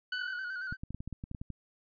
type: tone with exponential decay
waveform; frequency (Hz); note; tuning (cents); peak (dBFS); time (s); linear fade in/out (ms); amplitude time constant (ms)
sawtooth; 1493; F#6; +15; -27; 0.12-0.77; 5; 140
type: tone with vibrato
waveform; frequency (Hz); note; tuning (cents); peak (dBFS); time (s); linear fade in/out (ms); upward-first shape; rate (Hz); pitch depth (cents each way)
triangle; 1494; F#6; +16; -34; 0.16-0.77; 50; square; 8.8; 53
type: clicks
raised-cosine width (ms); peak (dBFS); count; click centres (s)
5; -27; 12; 0.725 / 0.835 / 0.906 / 0.946 / 1.005 / 1.076 / 1.127 / 1.239 / 1.314 / 1.348 / 1.415 / 1.503
effects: resampled to 11025 Hz